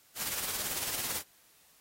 white noise with tremolo, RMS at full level -33 dBFS, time 0.15-1.23 s, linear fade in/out 50 ms, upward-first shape sine, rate 18 Hz, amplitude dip 45%, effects white hiss -63 dBFS RMS until 1.8 s + AAC 48 kbps

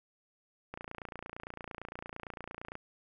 click train, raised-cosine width 0.5 ms, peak -26 dBFS, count 59, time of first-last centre 0.74-2.754 s, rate 28.8 Hz, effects none

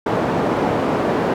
white band-pass noise, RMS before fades -19 dBFS, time 0.06-1.34 s, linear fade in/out 5 ms, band 140 to 640 Hz, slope 12 dB/octave, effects none

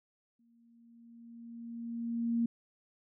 sine tone with exponential growth, 233.1 Hz, A#3, in tune, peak -26 dBFS, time 0.39-2.46 s, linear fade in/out 5 ms, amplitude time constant 450 ms, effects none

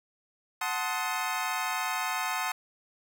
25% pulse chord, F# diminished seventh, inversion none, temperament equal with one note detuned, 740 / 880 / 1046.5 / 1263.3 Hz, F#5 / A5 / C6 / Eb6, 0 / 0 / 0 / +26 cents, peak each -31 dBFS, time 0.61-2.52 s, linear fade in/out 5 ms, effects none

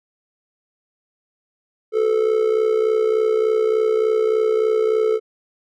triangle tone with amplitude modulation, 437.4 Hz, A4, 10 cents flat, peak -10 dBFS, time 1.92-5.2 s, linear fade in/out 50 ms, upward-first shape sine, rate 63.4 Hz, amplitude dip 70%, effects none

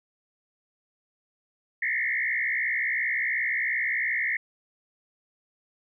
sine tone with frequency modulation, 1984 Hz, B6, 7 cents sharp, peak -24 dBFS, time 1.82-4.37 s, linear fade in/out 5 ms, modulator 62.8 Hz, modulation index 3.2, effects none

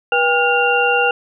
sine tone cluster, 484.5 / 800 / 1423 / 2771 Hz, B4 / G5 / F6 / F7, -33 / +35 / +32 / -14 cents, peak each -18 dBFS, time 0.12-1.11 s, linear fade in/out 2 ms, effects none

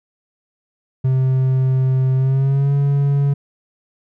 triangle tone with pitch glide, 130.81 to 141.01 Hz, C3 to C#3, 0 to +30 cents, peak -11 dBFS, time 1.04-3.34 s, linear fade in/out 10 ms, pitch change +130 cents, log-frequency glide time 2.15-2.73 s, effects none

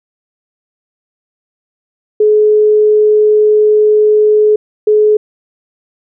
sine tone bursts at uneven times, 424.9 Hz, G#4, 40 cents sharp, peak -5 dBFS, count 2, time 2.2-4.56 / 4.87-5.17 s, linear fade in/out 5 ms, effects none

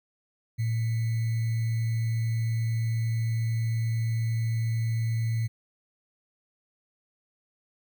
sine tone with sample-and-hold, 113.6 Hz, A#2, 44 cents flat, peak -24 dBFS, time 0.58-5.48 s, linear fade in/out 20 ms, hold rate 2100 Hz, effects none

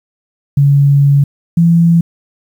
sine tone pair in turn, 141.2 / 168.45 Hz, C#3 / E3, +32 / +38 cents, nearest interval minor third, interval 306 cents, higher second, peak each -5 dBFS, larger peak neither, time 0.57-1.24 / 1.57-2.01 s, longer first, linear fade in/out 5 ms, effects 7-bit

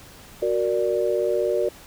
sine chord, Gb augmented, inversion none, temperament equal, 370 / 466.2 / 587.3 Hz, Gb4 / Bb4 / D5, 0 / 0 / 0 cents, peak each -24 dBFS, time 0.42-1.69 s, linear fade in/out 5 ms, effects pink hiss -46 dBFS RMS until 1.86 s

